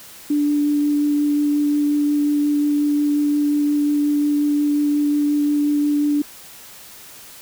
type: tone with vibrato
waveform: sine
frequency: 292.9 Hz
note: D4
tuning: 5 cents flat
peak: -15 dBFS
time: 0.3-6.22 s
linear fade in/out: 5 ms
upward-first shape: sine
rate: 5.6 Hz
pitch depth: 8 cents each way
effects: white hiss -41 dBFS RMS until 7.41 s